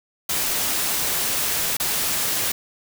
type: noise with dropouts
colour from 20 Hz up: white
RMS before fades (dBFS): -23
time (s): 0.29-2.52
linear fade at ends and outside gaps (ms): 5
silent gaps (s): 1.77-1.799
effects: none